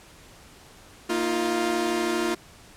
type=chord; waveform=sawtooth; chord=Bb suspended fourth; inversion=none; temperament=equal with one note detuned; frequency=233.1 / 316.6 / 349.2 Hz; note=Bb3 / Eb4 / F4; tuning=0 / +30 / 0 cents; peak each=-27 / -26 / -21 dBFS; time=1.09-2.35 s; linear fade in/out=10 ms; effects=pink hiss -50 dBFS RMS until 2.76 s + low-pass 11000 Hz 12 dB/octave